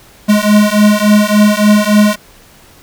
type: beating tone pair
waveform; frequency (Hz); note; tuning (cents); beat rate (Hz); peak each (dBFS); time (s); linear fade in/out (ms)
square; 207.7 / 211.2; G#3 / G#3; 0 / +29; 3.5; -10; 0.28-2.16; 20
effects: pink hiss -42 dBFS RMS until 2.82 s